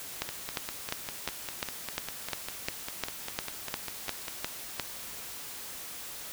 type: two click trains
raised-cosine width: 0.2 ms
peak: -12 / -17 dBFS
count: 14 / 21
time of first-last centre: 0.22-4.797 / 0.29-4.282 s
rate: 2.84 / 5.01 Hz
effects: white hiss -42 dBFS RMS until 6.32 s